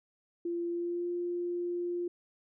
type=tone with pitch glide; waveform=sine; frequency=343.4 to 350 Hz; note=F4 to F4; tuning=-29 to +4 cents; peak=-31 dBFS; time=0.45-2.08 s; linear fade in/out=5 ms; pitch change=+33 cents; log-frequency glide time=0.69-1.08 s; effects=none